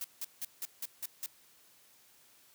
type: noise bursts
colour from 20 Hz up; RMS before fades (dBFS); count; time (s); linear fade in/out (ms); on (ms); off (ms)
blue; -38; 7; 0.01-1.261; 2; 33; 170
effects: white hiss -63 dBFS RMS until 2.54 s + high-pass 80 Hz 12 dB/octave